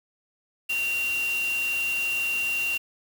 sine tone in noise, 2760 Hz, F7, 21 cents flat, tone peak -24 dBFS, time 0.69-2.78 s, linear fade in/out 10 ms, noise white, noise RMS -37 dBFS, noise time 0.69-2.78 s, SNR +10 dB, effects none

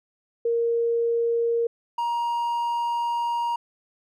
sine / triangle tone pair in turn, 466.2 / 943.8 Hz, A#4 / A#5, 0 / +21 cents, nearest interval octave, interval 1221 cents, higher second, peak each -20 / -21 dBFS, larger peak first, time 0.45-1.67 / 1.98-3.56 s, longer second, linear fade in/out 5 ms, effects none

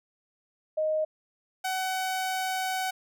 sine / sawtooth tone pair in turn, 622.3 / 752.1 Hz, D#5 / F#5, 0 / +28 cents, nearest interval minor third, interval 328 cents, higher second, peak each -24 dBFS, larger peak neither, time 0.77-1.05 / 1.64-2.91 s, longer second, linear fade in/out 10 ms, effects none

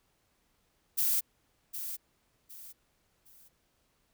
violet noise with echo, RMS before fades -28 dBFS, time 0.97-1.21 s, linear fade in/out 20 ms, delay 760 ms, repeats 3, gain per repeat -10 dB, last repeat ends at 3.49 s, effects pink hiss -73 dBFS RMS until 4.13 s

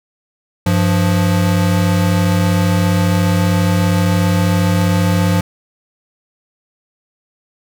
square tone pair together, 98.08 / 175.1 Hz, G2 / F3, +1 / +5 cents, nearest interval minor seventh, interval 1004 cents, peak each -15 dBFS, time 0.66-5.41 s, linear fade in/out 5 ms, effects none

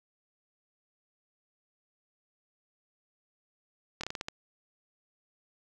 slowing click train, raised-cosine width 0.2 ms, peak -18 dBFS, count 7, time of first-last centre 4.01-4.285 s, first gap 25 ms, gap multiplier 1.24, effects none

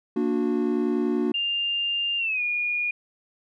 triangle chord, Bb augmented, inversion none, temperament equal with one note detuned, 233.1 / 293.7 / 364.1 Hz, Bb3 / D4 / F#4, 0 / 0 / -28 cents, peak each -24 dBFS, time 0.16-1.32 s, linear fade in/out 5 ms
sine tone with pitch glide, 2800 to 2438 Hz, F7 to D#7, +4 to -36 cents, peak -23 dBFS, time 1.34-2.91 s, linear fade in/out 5 ms, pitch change -240 cents, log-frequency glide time 2.18-2.42 s
effects none

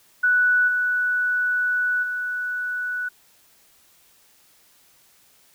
sine tone with level steps, 1480 Hz, F#6, in tune, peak -15 / -19 / -24 dBFS, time 0.23-3.09 s, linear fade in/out 10 ms, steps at 0.67 / 2.02 s, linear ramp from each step 20 ms, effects white hiss -57 dBFS RMS until 5.54 s

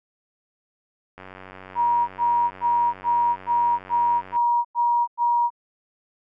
click train, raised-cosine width 0.5 ms, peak -25 dBFS, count 300, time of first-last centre 1.18-4.361 s, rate 94 Hz
sine tone bursts, 952 Hz, A#5, 36 cents sharp, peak -17 dBFS, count 9, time 1.75-5.504 s, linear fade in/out 50 ms, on 330 ms, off 98 ms
effects none

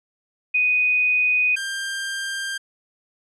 sine / sawtooth tone pair in turn, 2489 / 1589.4 Hz, D#7 / G6, 0 / +23 cents, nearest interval minor sixth, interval 777 cents, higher first, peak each -16 / -22 dBFS, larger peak first, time 0.54-1.56 / 1.56-2.58 s, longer neither, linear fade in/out 10 ms, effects resampled to 24000 Hz

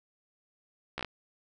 slowing click train, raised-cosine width 0.3 ms, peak -18 dBFS, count 5, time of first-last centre 0.98-1.047 s, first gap 14 ms, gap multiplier 1.12, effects none

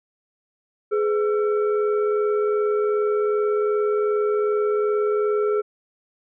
sine tone with frequency modulation, 419.7 Hz, G#4, 18 cents sharp, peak -18 dBFS, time 0.91-5.62 s, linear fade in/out 20 ms, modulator 922 Hz, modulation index 0.53, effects none

